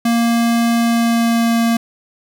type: tone with pitch glide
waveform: square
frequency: 233.1 to 231 Hz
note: A#3 to A#3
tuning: 0 to -16 cents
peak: -13 dBFS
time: 0.05-1.77 s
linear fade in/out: 5 ms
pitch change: -16 cents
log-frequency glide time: 0.76-1.58 s
effects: none